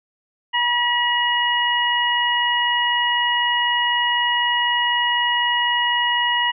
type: harmonic tone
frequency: 964 Hz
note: B5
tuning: 42 cents flat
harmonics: 1 / 2 / 3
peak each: -21 / -21 / -21 dBFS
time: 0.53-6.52 s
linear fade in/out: 20 ms
effects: none